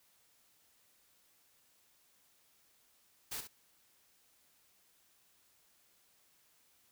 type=noise with echo; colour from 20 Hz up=white; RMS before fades=-41 dBFS; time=3.31-3.41 s; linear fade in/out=10 ms; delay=66 ms; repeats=1; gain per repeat=-9 dB; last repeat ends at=3.476 s; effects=white hiss -70 dBFS RMS until 6.91 s